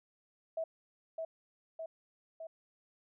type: tone with echo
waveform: sine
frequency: 649 Hz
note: E5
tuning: 27 cents flat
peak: -33 dBFS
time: 0.57-0.64 s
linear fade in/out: 5 ms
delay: 610 ms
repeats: 3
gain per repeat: -3 dB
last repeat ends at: 2.47 s
effects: none